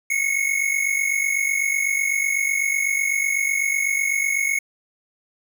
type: tone pair together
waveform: square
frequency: 2169 / 2217 Hz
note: C#7 / C#7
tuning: -38 / 0 cents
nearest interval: unison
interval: 38 cents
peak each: -23 / -23 dBFS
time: 0.1-4.59 s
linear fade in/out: 5 ms
effects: 8-bit